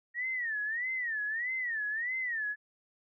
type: tone with vibrato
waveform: sine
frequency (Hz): 1864.7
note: A#6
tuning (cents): 0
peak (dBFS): -31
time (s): 0.14-2.56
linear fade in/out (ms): 50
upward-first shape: sine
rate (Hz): 1.6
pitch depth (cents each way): 180
effects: none